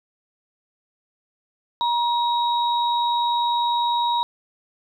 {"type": "tone pair together", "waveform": "sine", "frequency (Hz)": [950, 3800], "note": ["A#5", "A#7"], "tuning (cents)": [33, 33], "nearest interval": "2 octaves", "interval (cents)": 2400, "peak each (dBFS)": [-19, -27], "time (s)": [1.81, 4.23], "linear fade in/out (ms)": 0, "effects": ["9-bit"]}